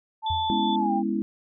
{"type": "tone with pitch glide", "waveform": "sine", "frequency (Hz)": [880, 797.7], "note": ["A5", "G5"], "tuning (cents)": [0, 30], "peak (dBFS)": -24, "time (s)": [0.22, 1.03], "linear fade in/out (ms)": 50, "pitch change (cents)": -170, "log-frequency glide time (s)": [0.78, 0.92]}
{"type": "tone", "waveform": "sine", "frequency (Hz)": 3471, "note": "A7", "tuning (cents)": -24, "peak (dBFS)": -31, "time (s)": [0.26, 0.76], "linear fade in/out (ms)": 5}
{"type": "tone with exponential decay", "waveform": "sine", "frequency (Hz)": 86.1, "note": "F2", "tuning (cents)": -24, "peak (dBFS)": -26, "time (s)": [0.3, 0.71], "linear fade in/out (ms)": 5, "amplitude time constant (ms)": 87}
{"type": "chord", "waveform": "sine", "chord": "C# minor seventh", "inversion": "second", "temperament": "equal", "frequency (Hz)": [207.7, 246.9, 277.2, 329.6], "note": ["G#3", "B3", "C#4", "E4"], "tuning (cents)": [0, 0, 0, 0], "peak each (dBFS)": [-27, -30, -33, -28], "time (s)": [0.5, 1.22], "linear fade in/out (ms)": 0}
{"effects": []}